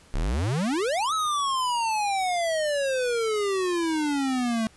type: exponential two-way sweep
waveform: square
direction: up then down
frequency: 31.43 to 1307 to 218.2 Hz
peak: -24 dBFS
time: 0.14-4.67 s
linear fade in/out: 0 ms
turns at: 1.13 s
effects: pink hiss -55 dBFS RMS until 4.76 s + resampled to 24000 Hz